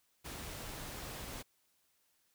pink noise, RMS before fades -45 dBFS, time 0.24-1.43 s, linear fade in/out 20 ms, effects white hiss -75 dBFS RMS until 2.34 s

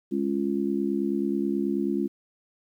harmonic tone, 69.3 Hz, C#2, in tune, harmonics 3 / 4 / 5, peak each -28 / -28 / -28 dBFS, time 0.11-2.08 s, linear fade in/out 20 ms, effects 10-bit

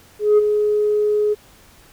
sine tone with ADSR envelope, 420 Hz, G#4, 19 cents sharp, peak -6 dBFS, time 0.19-1.35 s, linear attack 190 ms, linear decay 22 ms, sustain -8 dB, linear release 25 ms, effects tanh soft clip ceiling -8 dBFS + pink hiss -49 dBFS RMS until 1.92 s

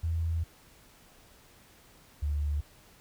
sine tone pair in turn, 82.41 / 73.25 Hz, E2 / D2, 0 / -4 cents, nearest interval major second, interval 204 cents, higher first, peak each -27 dBFS, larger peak neither, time 0.03-0.44 / 2.22-2.61 s, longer first, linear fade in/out 10 ms, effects pink hiss -58 dBFS RMS until 3 s

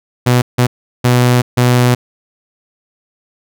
sawtooth tone bursts at uneven times, 123.47 Hz, B2, in tune, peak -4 dBFS, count 4, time 0.26-0.42 / 0.58-0.67 / 1.04-1.42 / 1.57-1.95 s, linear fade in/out 10 ms, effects none

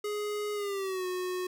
square tone with pitch glide, 417 to 365.1 Hz, G#4 to F#4, +7 to -23 cents, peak -32 dBFS, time 0.04-1.47 s, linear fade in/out 5 ms, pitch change -230 cents, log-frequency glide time 0.54-1.06 s, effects none

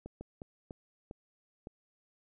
slowing click train, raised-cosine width 2 ms, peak -30 dBFS, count 6, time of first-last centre 0.06-1.671 s, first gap 150 ms, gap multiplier 1.39, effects none

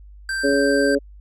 square tone, 1568 Hz, G6, in tune, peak -23 dBFS, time 0.29-0.95 s, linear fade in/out 2 ms
harmonic tone, 140 Hz, C#3, 18 cents sharp, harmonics 2 / 3 / 4, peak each -20 / -20 / -20 dBFS, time 0.43-0.99 s, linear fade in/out 20 ms
clicks, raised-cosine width 2 ms, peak -25 / -25 dBFS, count 2, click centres 0.492 / 0.532 s
effects added 50 Hz sine -40 dBFS peak until 1.2 s + low-pass 10000 Hz 12 dB/octave

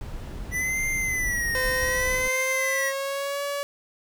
brown noise, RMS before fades -34 dBFS, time 0.01-2.28 s, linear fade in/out 0 ms
square tone with vibrato, 1966 Hz, B6, 8 cents flat, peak -25 dBFS, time 0.51-2.93 s, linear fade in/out 50 ms, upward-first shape sine, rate 0.66 Hz, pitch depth 110 cents each way
sawtooth tone with pitch glide, 512 to 568.1 Hz, C5 to C#5, -38 to +42 cents, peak -23 dBFS, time 1.55-3.63 s, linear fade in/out 0 ms, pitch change +180 cents, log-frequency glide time 2.22-3.43 s
effects none

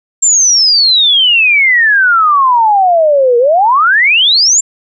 sine exponential two-way sweep, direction down then up, 7459 to 466.4 to 7459 Hz, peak -5 dBFS, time 0.22-4.61 s, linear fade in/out 10 ms, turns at 3.38 s, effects none

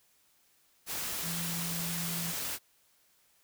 sine tone in noise, 169.2 Hz, E3, 45 cents sharp, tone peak -37 dBFS, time 1.22-2.34 s, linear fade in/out 50 ms, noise white, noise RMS -36 dBFS, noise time 0.86-2.59 s, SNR -4 dB, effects white hiss -68 dBFS RMS until 3.43 s

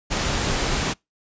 pink noise, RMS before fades -23 dBFS, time 0.1-0.94 s, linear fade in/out 20 ms, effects noise-tail reverb RT60 0.2 s tail -26 dB re dry + resampled to 16000 Hz

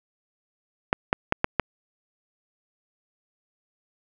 clicks, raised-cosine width 0.5 ms, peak -4 dBFS, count 5, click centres 0.929 / 1.129 / 1.324 / 1.444 / 1.597 s, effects none

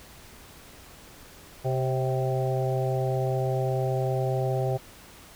harmonic tone with a mistuned harmonic, 129.9 Hz, C3, 12 cents flat, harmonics 1 / 3 / 4 / 5 / 6, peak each -26 / -31 / -32 / -33 / -34 dBFS, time 1.64-4.78 s, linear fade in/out 20 ms, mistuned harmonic 4, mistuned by +32 cents, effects pink hiss -49 dBFS RMS until 5.35 s

